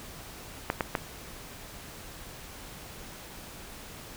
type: clicks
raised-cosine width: 0.5 ms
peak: -11 dBFS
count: 3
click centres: 0.701 / 0.808 / 0.952 s
effects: pink hiss -45 dBFS RMS until 4.16 s